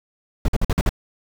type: noise bursts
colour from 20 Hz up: brown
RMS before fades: -17 dBFS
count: 6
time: 0.45-0.893 s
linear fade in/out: 2 ms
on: 33 ms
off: 49 ms
effects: none